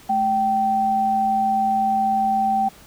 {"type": "tone pair together", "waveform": "sine", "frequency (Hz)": [215.9, 776], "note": ["A3", "G5"], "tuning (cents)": [-33, -18], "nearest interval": "octave + minor seventh", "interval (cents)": 2215, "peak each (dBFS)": [-27, -17], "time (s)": [0.09, 2.69], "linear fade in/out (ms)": 10, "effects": ["pink hiss -47 dBFS RMS until 2.86 s"]}